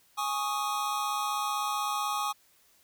square chord, Ab suspended fourth, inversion none, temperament equal, 830.6 / 1108.7 / 1244.5 Hz, Ab5 / Db6 / Eb6, 0 / 0 / 0 cents, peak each -34 dBFS, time 0.17-2.33 s, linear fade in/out 20 ms, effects white hiss -64 dBFS RMS until 2.83 s

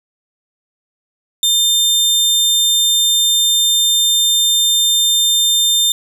sawtooth tone, 3600 Hz, A7, 39 cents sharp, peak -8 dBFS, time 1.43-5.92 s, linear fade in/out 2 ms, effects none

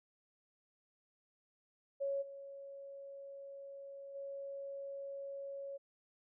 sine tone with level steps, 554.4 Hz, C#5, in tune, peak -34 / -47 / -42 dBFS, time 2-5.78 s, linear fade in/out 20 ms, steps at 2.21 / 4.14 s, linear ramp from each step 20 ms, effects none

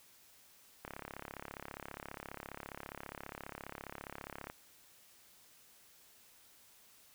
click train, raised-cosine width 0.5 ms, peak -28 dBFS, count 128, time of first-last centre 0.85-4.499 s, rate 34.8 Hz, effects white hiss -63 dBFS RMS until 7.14 s

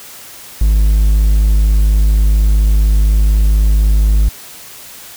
triangle tone, 52.1 Hz, G#1, 6 cents sharp, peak -5 dBFS, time 0.61-4.29 s, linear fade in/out 5 ms, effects white hiss -34 dBFS RMS until 5.16 s

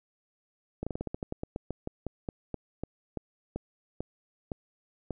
slowing click train, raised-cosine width 2 ms, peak -20 dBFS, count 22, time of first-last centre 0.83-5.107 s, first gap 36 ms, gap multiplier 1.15, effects none

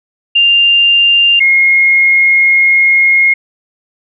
sine tone pair in turn, 2794 / 2149 Hz, F7 / C7, 0 / +46 cents, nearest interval perfect fourth, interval 454 cents, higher first, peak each -5 dBFS, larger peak neither, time 0.35-1.4 / 1.4-3.34 s, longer second, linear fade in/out 10 ms, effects none

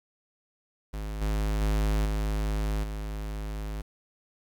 square tone with level steps, 52.3 Hz, G#1, 13 cents sharp, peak -33 / -26 / -24 / -27 / -33 dBFS, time 0.93-3.82 s, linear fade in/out 10 ms, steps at 1.21 / 1.61 / 2.05 / 2.83 s, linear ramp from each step 10 ms, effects 9-bit

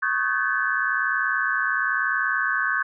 sine tone cluster, 1104 / 1253 / 1519 / 1599 / 1720 Hz, C#6 / D#6 / F#6 / G6 / A6, -7 / +12 / +45 / +34 / -40 cents, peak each -28 / -32 / -24 / -29 / -27 dBFS, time 0.02-2.83 s, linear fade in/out 10 ms, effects none

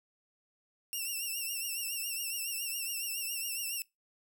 5% pulse tone with vibrato, 2736 Hz, F7, 36 cents flat, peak -26 dBFS, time 0.93-3.82 s, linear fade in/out 0 ms, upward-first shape triangle, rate 7.2 Hz, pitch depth 86 cents each way, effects noise-tail reverb RT60 0.2 s tail -23 dB re dry

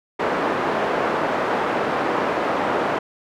pink band-pass noise, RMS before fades -22 dBFS, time 0.19-2.99 s, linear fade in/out 10 ms, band 360 to 1300 Hz, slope 12 dB/octave, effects none

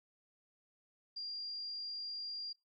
sine tone, 4785 Hz, D8, 32 cents sharp, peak -40 dBFS, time 1.16-2.53 s, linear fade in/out 10 ms, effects noise-tail reverb RT60 0.2 s tail -21 dB re dry

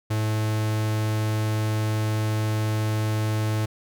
45% pulse tone, 108.2 Hz, A2, 29 cents flat, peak -22 dBFS, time 0.1-3.66 s, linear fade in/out 10 ms, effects none

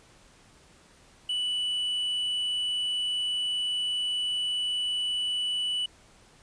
triangle tone, 2965 Hz, F#7, 3 cents sharp, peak -25 dBFS, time 1.29-5.86 s, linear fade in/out 5 ms, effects pink hiss -57 dBFS RMS until 6.42 s + resampled to 22050 Hz

